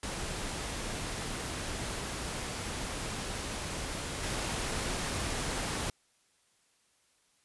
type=noise with level steps; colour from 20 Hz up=pink; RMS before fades=-37 / -34 dBFS; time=0.03-5.9 s; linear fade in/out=2 ms; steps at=4.23 s; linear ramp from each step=5 ms; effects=white hiss -70 dBFS RMS until 7.44 s + resampled to 24000 Hz